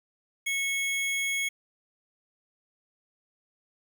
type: tone pair together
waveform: square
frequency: 2200 / 3296 Hz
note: C#7 / G#7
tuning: -14 / -14 cents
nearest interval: perfect fifth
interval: 700 cents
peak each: -28 / -36 dBFS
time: 0.46-1.49 s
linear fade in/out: 10 ms
effects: 10-bit